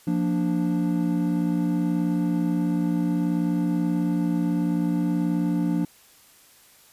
triangle chord, Bb major, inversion second, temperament equal, 174.61 / 233.1 / 293.7 Hz, F3 / Bb3 / D4, 0 / 0 / 0 cents, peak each -22 / -27 / -23 dBFS, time 0.07-5.85 s, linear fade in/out 5 ms, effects white hiss -54 dBFS RMS until 6.92 s + resampled to 32000 Hz

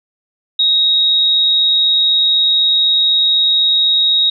sine tone with amplitude modulation, 3772 Hz, A#7, 20 cents sharp, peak -8 dBFS, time 0.59-4.3 s, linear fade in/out 5 ms, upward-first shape sine, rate 140 Hz, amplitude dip 30%, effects none

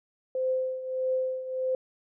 sine tone with tremolo, 517 Hz, C5, 21 cents flat, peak -23 dBFS, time 0.35-1.75 s, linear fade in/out 2 ms, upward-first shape triangle, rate 1.6 Hz, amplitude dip 75%, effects none

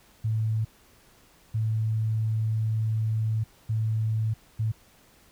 sine tone bursts at uneven times, 110.2 Hz, A2, 3 cents sharp, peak -23 dBFS, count 4, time 0.24-0.65 / 1.54-3.44 / 3.69-4.34 / 4.59-4.72 s, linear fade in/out 10 ms, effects pink hiss -58 dBFS RMS until 5.31 s

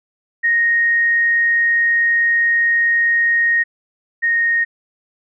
sine tone pair in turn, 1864.7 / 1857.9 Hz, A#6 / A#6, 0 / -6 cents, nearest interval unison, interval 6 cents, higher first, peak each -12 / -13 dBFS, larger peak first, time 0.43-3.64 / 4.22-4.65 s, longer first, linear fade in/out 20 ms, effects none

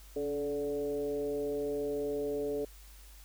sine tone with frequency modulation, 432.9 Hz, A4, 28 cents flat, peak -31 dBFS, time 0.16-2.65 s, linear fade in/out 5 ms, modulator 148 Hz, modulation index 0.81, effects added 50 Hz sine -51 dBFS peak until 3.24 s + white hiss -58 dBFS RMS until 3.24 s

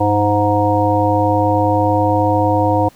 harmonic tone with a mistuned harmonic, 103.83 Hz, G#2, in tune, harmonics 1 / 3 / 5 / 7 / 9, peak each -18 / -18 / -18 / -18 / -18 dBFS, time 0-2.89 s, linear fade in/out 10 ms, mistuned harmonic 1, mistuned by -63 cents, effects pink hiss -48 dBFS RMS until 2.95 s

